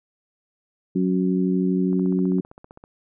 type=harmonic tone; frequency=92.5 Hz; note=F#2; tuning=in tune; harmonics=2 / 3 / 4; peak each=-20 / -24 / -26 dBFS; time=0.95-2.41 s; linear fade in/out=10 ms
type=click train; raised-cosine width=1 ms; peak=-29 dBFS; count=15; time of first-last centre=1.93-2.839 s; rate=15.4 Hz
effects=none